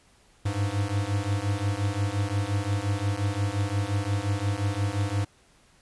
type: beating tone pair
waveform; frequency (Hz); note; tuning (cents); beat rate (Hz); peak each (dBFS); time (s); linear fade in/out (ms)
square; 98 / 103.7; G2 / G#2; 0 / -2; 5.7; -29 / -28; 0.45-5.25; 10
effects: pink hiss -60 dBFS RMS until 5.81 s + resampled to 24000 Hz